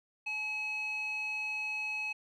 square tone with band-pass filter, 853 Hz, G#5, 46 cents sharp, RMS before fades -36 dBFS, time 0.26-2.13 s, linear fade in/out 10 ms, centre 2700 Hz, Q 5.1, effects none

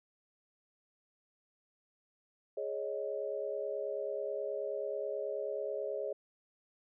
sine chord, Ab suspended fourth, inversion none, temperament just, 415.3 / 553.7 / 623 Hz, Ab4 / Db5 / Eb5, 0 / -2 / +2 cents, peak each -39 / -38 / -40 dBFS, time 2.57-6.13 s, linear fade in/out 5 ms, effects none

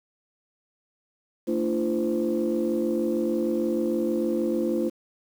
sine tone cluster, 225.3 / 294.8 / 341.3 / 515 Hz, A3 / D4 / F4 / C5, +41 / +7 / -40 / -28 cents, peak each -27 / -30 / -25 / -29 dBFS, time 1.47-4.9 s, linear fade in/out 20 ms, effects tanh soft clip ceiling -15 dBFS + 8-bit

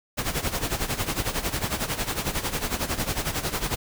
pink noise with tremolo, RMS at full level -25 dBFS, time 0.17-3.76 s, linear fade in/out 20 ms, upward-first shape sine, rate 11 Hz, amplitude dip 75%, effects none

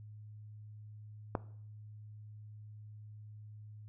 click, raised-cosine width 1 ms, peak -18 dBFS, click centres 1.352 s, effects noise-tail reverb RT60 0.6 s tail -18 dB re dry + added 106 Hz sine -48 dBFS peak until 3.88 s

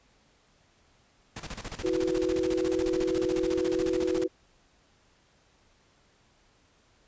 pink noise with tremolo, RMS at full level -37 dBFS, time 1.36-4.24 s, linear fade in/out 5 ms, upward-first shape square, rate 14 Hz, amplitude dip 75%
sine chord, E suspended second, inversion none, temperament equal, 329.6 / 370 / 493.9 Hz, E4 / F#4 / B4, 0 / 0 / 0 cents, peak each -29 / -28 / -31 dBFS, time 1.83-4.28 s, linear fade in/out 20 ms
effects pink hiss -64 dBFS RMS until 7.07 s + resampled to 16000 Hz

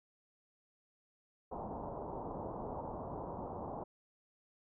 white low-pass noise, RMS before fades -43 dBFS, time 1.51-3.84 s, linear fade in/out 10 ms, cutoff 980 Hz, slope 48 dB/octave, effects none

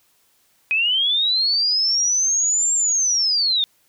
sine linear two-way sweep, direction up then down, 2489 to 7459 to 3571 Hz, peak -16 dBFS, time 0.71-3.64 s, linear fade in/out 0 ms, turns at 2.74 s, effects white hiss -61 dBFS RMS until 3.88 s

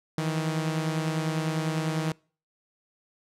sawtooth beating tone pair, 157.2 / 167.2 Hz, D#3 / E3, +18 / +25 cents, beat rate 10 Hz, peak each -23 / -29 dBFS, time 0.18-2.12 s, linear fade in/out 2 ms, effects noise-tail reverb RT60 0.4 s tail -25 dB re dry + low-pass 10000 Hz 12 dB/octave

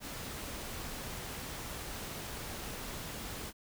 pink noise, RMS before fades -42 dBFS, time 0-3.53 s, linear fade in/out 50 ms, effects none

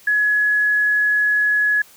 sine tone, 1689 Hz, G#6, 29 cents sharp, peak -14 dBFS, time 0.07-1.82 s, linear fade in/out 5 ms, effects white hiss -48 dBFS RMS until 1.96 s

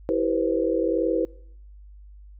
sine chord, C major seventh, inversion first, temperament equal with one note detuned, 329.6 / 392 / 482.3 / 523.3 Hz, E4 / G4 / B4 / C5, 0 / 0 / -41 / 0 cents, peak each -25 / -28 / -25 / -27 dBFS, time 0.09-1.25 s, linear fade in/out 0 ms, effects noise-tail reverb RT60 0.7 s tail -25 dB re dry + added 50 Hz sine -43 dBFS peak until 2.39 s

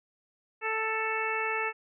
harmonic tone, 441.2 Hz, A4, 5 cents sharp, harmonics 1 / 2 / 3 / 4 / 5 / 6, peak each -35 / -35 / -35 / -35 / -35 / -35 dBFS, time 0.61-1.73 s, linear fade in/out 50 ms, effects none

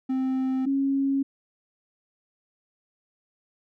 triangle / sine tone pair in turn, 261.6 / 273.8 Hz, C4 / C#4, 0 / -21 cents, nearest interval minor second, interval 79 cents, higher second, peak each -21 dBFS, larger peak neither, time 0.09-0.66 / 0.66-1.23 s, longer neither, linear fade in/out 10 ms, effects none

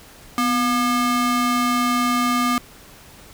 square ring-modulated tone, 479.5 Hz, A#4, 49 cents sharp, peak -15 dBFS, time 0.38-2.58 s, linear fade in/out 0 ms, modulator 728 Hz, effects pink hiss -45 dBFS RMS until 3.33 s

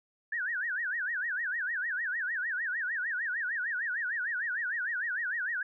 sine tone with vibrato, 1661.2 Hz, G#6, in tune, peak -30 dBFS, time 0.32-5.63 s, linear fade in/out 5 ms, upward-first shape sine, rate 6.6 Hz, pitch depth 240 cents each way, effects none

